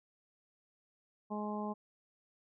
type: harmonic tone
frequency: 210 Hz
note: G#3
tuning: 19 cents sharp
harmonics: 1 / 2 / 3 / 4 / 5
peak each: -38 / -44 / -45 / -43 / -45 dBFS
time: 1.3-1.74 s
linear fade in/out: 20 ms
effects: none